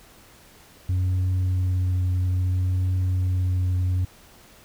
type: tone with vibrato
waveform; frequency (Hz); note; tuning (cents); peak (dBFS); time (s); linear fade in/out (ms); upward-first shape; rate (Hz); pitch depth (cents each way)
sine; 91.7; F#2; -15; -17; 0.89-4.05; 5; triangle; 0.61; 14
effects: tanh soft clip ceiling -19 dBFS + pink hiss -51 dBFS RMS until 4.64 s